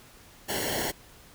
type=noise with comb filter; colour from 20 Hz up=pink; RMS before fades=-30 dBFS; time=0.48-0.92 s; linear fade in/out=20 ms; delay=0.81 ms; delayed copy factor=-0.9; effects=pink hiss -53 dBFS RMS until 1.34 s